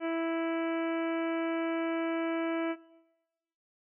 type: harmonic tone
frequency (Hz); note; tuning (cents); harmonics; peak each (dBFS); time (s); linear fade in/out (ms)
329.6; E4; 0; 1 / 2 / 3 / 4 / 5 / 6 / 7 / 8 / 9; -31 / -34 / -44 / -43 / -45 / -50 / -44 / -55 / -52; 0-2.76; 50
effects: noise-tail reverb RT60 1.0 s tail -20 dB re dry